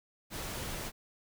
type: noise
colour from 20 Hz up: pink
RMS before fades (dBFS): -39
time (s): 0.3-0.92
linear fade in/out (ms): 50
effects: none